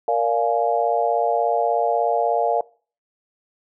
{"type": "chord", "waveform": "sine", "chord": "Bb dominant seventh", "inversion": "none", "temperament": "just", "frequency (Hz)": [466.2, 582.7, 699.2, 839.1], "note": ["Bb4", "D5", "F5", "Ab5"], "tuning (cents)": [0, -14, 2, 18], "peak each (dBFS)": [-23, -24, -20, -25], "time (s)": [0.08, 2.61], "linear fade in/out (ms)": 2, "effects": ["noise-tail reverb RT60 0.4 s tail -22 dB re dry"]}